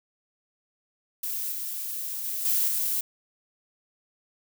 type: noise with level steps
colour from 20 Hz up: violet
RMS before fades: -31 / -33 / -31 / -24 / -27 dBFS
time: 1.23-3.01 s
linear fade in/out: 5 ms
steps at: 1.52 / 2.24 / 2.45 / 2.68 s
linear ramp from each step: 2 ms
effects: none